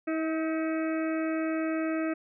harmonic tone with a mistuned harmonic, 319.8 Hz, D#4, 48 cents sharp, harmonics 1 / 2 / 4 / 5 / 6 / 7 / 8, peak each -28 / -34 / -40 / -42 / -44 / -45 / -46 dBFS, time 0.07-2.14 s, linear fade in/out 10 ms, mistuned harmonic 5, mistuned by -34 cents, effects none

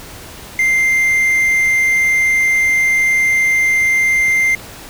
triangle tone with quantisation, 2093 Hz, C7, in tune, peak -9 dBFS, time 0.59-4.55 s, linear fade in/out 2 ms, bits 6, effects pink hiss -34 dBFS RMS until 4.89 s

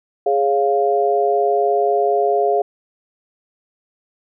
sine chord, Db major, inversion second, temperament equal, 415.3 / 554.4 / 698.5 Hz, Ab4 / Db5 / F5, 0 / 0 / 0 cents, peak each -17 / -22 / -17 dBFS, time 0.26-2.62 s, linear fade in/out 5 ms, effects none

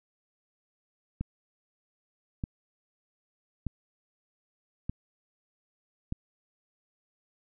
click train, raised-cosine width 5 ms, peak -19 dBFS, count 5, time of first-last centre 1.21-6.124 s, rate 0.814 Hz, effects none

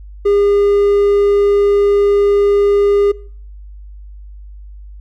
triangle tone, 405.5 Hz, G#4, 41 cents flat, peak -7 dBFS, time 0.25-3.12 s, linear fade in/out 10 ms, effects noise-tail reverb RT60 0.5 s tail -22 dB re dry + added 50 Hz sine -31 dBFS peak until 5 s

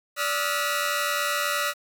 sawtooth tone cluster, 582 / 1257 / 1348 / 1436 / 1940 Hz, D5 / D#6 / E6 / F6 / B6, -16 / +17 / +38 / +48 / -31 cents, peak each -27 dBFS, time 0.16-1.74 s, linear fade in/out 50 ms, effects 8-bit

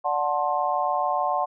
sine chord, D dominant seventh, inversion none, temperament just, 587.3 / 734.2 / 881 / 1057.2 Hz, D5 / F#5 / A5 / C6, 0 / -14 / +2 / +18 cents, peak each -29 / -25 / -28 / -27 dBFS, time 0.04-1.46 s, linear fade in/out 20 ms, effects none

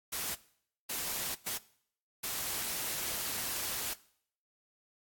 white noise bursts at uneven times, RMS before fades -36 dBFS, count 4, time 0.12-0.35 / 0.89-1.35 / 1.46-1.58 / 2.23-3.94 s, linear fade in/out 10 ms, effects noise-tail reverb RT60 0.6 s tail -19 dB re dry + AAC 64 kbps

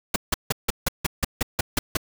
pink noise bursts, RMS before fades -21 dBFS, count 11, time 0.14-1.971 s, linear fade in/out 5 ms, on 21 ms, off 160 ms, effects none

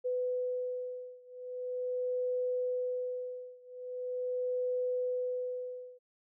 sine beating tone pair, 500 / 500.42 Hz, B4 / B4, +21 / +23 cents, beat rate 0.42 Hz, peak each -35 / -36 dBFS, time 0.04-5.99 s, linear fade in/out 20 ms, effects none

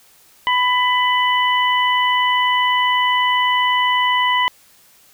harmonic tone, 996 Hz, B5, 14 cents sharp, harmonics 1 / 2 / 3, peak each -16 / -19 / -21 dBFS, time 0.47-4.48 s, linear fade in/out 0 ms, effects white hiss -51 dBFS RMS until 5.13 s

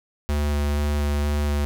square tone with vibrato, 73.1 Hz, D2, 7 cents flat, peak -21 dBFS, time 0.29-1.65 s, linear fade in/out 0 ms, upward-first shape square, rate 2.1 Hz, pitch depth 9 cents each way, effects none

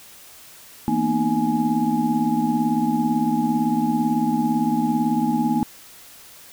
sine tone cluster, 162.3 / 230.1 / 248 / 308.9 / 836 Hz, E3 / A#3 / B3 / D#4 / G#5, -27 / -22 / +7 / -12 / +11 cents, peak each -30 / -22 / -23 / -25 / -25 dBFS, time 0.88-5.63 s, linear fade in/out 0 ms, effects white hiss -45 dBFS RMS until 6.52 s

